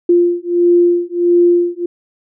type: beating tone pair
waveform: sine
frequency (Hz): 347.9 / 349.4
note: F4 / F4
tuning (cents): -7 / +1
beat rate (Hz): 1.5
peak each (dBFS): -12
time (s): 0.09-1.86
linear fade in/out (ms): 5
effects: none